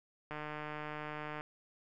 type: click train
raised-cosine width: 0.5 ms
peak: -27 dBFS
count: 167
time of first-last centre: 0.31-1.409 s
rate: 151 Hz
effects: none